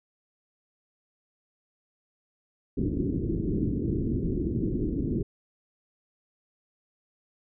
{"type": "low-pass noise", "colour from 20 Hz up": "white", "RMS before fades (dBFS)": -28, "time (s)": [2.77, 5.23], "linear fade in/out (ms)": 5, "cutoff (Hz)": 370, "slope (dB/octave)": 48, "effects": []}